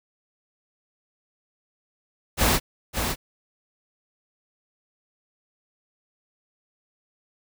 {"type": "noise with echo", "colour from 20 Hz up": "pink", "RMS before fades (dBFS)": -20, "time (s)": [2.37, 2.6], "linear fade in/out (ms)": 50, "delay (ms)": 560, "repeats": 1, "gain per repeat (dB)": -6, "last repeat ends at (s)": 3.16, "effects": []}